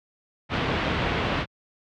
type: low-pass noise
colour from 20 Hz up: pink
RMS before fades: -25 dBFS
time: 0.49-1.46 s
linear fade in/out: 50 ms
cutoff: 3400 Hz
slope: 24 dB/octave
effects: high-pass 60 Hz 12 dB/octave